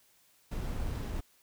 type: noise with sample-and-hold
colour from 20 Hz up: brown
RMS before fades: -35 dBFS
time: 0.51-1.21 s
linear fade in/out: 10 ms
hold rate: 8820 Hz
effects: white hiss -66 dBFS RMS until 1.42 s